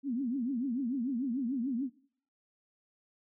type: tone with vibrato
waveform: sine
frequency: 253.4 Hz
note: B3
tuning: 45 cents sharp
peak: -30 dBFS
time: 0.03-1.9 s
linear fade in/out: 50 ms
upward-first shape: triangle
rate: 6.8 Hz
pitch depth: 240 cents each way
effects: noise-tail reverb RT60 0.5 s tail -18 dB re dry